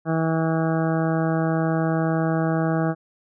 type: harmonic tone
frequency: 161.9 Hz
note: E3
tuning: 31 cents flat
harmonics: 1 / 2 / 3 / 4 / 5 / 7 / 8 / 9 / 10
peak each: -22 / -25 / -30 / -28 / -31 / -35 / -37 / -36 / -38 dBFS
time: 0.05-2.95 s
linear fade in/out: 50 ms
effects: none